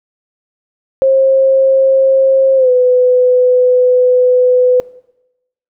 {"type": "tone with pitch glide", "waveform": "sine", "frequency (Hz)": [534, 501.1], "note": ["C5", "B4"], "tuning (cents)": [35, 25], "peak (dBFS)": -6, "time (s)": [1.02, 4.8], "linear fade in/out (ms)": 0, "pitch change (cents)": -110, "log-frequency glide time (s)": [2.56, 2.7], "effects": ["noise-tail reverb RT60 0.9 s tail -21 dB re dry"]}